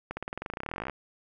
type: accelerating click train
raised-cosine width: 0.5 ms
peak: -19 dBFS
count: 26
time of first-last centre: 0.11-0.897 s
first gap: 60 ms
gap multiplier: 0.94
effects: none